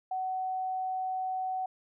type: tone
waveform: sine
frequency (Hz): 750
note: F#5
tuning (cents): +23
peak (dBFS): -30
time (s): 0.11-1.66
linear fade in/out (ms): 5
effects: none